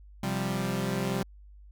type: chord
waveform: sawtooth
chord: C suspended fourth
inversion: none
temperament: equal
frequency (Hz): 130.81 / 174.61 / 196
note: C3 / F3 / G3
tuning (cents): 0 / 0 / 0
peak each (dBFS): -29 / -30 / -27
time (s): 0.23-1.23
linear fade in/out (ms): 5
effects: added 50 Hz sine -48 dBFS peak until 1.71 s